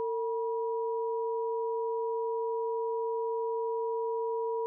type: tone pair together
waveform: sine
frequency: 453.9 / 964 Hz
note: A#4 / B5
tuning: -46 / -42 cents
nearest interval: octave + minor second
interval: 1304 cents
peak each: -30 / -36 dBFS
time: 0-4.66 s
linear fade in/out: 0 ms
effects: none